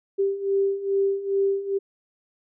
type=beating tone pair; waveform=sine; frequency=392 / 394.4 Hz; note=G4 / G4; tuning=0 / +11 cents; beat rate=2.4 Hz; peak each=-26 / -22 dBFS; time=0.18-1.79 s; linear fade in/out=20 ms; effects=none